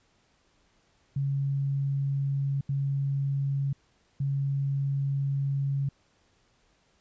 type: tone bursts at uneven times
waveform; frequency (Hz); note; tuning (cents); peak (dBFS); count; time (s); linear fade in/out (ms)
sine; 138.59; C#3; 0; -25; 3; 1.16-2.61 / 2.69-3.73 / 4.2-5.89; 5
effects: pink hiss -67 dBFS RMS until 7 s + resampled to 16000 Hz